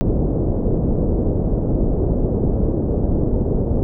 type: low-pass noise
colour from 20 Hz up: pink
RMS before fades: -18 dBFS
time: 0.01-3.83 s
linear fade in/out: 0 ms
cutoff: 520 Hz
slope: 24 dB/octave
effects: none